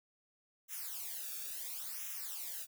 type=noise with flanger; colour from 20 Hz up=blue; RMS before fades=-43 dBFS; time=0.68-2.67 s; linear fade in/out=50 ms; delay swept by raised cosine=0.22 to 1 ms; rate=0.72 Hz; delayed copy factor=-1; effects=none